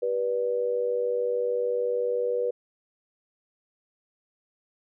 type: tone with amplitude modulation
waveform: sine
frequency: 486.7 Hz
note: B4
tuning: 25 cents flat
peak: -20 dBFS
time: 0.02-2.51 s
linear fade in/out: 10 ms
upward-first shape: sine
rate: 100 Hz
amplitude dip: 80%
effects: none